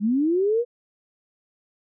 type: linear sweep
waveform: sine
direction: up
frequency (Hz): 194.8 to 491.4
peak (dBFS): -18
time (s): 0-0.65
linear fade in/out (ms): 50
effects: none